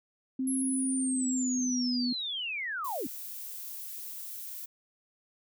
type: tone with pitch glide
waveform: sine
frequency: 261.6 to 246.9 Hz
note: C4 to B3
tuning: 0 to 0 cents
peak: -28 dBFS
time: 0.39-2.13 s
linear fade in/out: 5 ms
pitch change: -100 cents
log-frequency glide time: 0.95-1.92 s
type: linear sweep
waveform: sine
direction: down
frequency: 11175 to 208.6 Hz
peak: -32 dBFS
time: 0.47-3.07 s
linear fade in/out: 5 ms
type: noise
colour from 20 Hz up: violet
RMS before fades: -41 dBFS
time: 2.84-4.66 s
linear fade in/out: 10 ms
effects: none